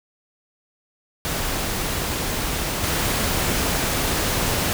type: noise with level steps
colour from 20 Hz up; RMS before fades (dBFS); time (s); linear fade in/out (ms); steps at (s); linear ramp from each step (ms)
pink; -25 / -22; 1.25-4.73; 0; 2.82; 20
effects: none